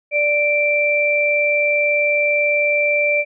sine tone pair together, 587.2 / 2349 Hz, D5 / D7, 0 / 0 cents, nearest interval 2 octaves, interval 2400 cents, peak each -18 / -16 dBFS, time 0.11-3.25 s, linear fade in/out 50 ms, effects none

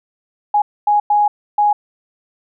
sine tone bursts at uneven times, 830.6 Hz, G#5, in tune, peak -10 dBFS, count 4, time 0.54-0.62 / 0.87-1 / 1.1-1.28 / 1.58-1.73 s, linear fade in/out 5 ms, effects none

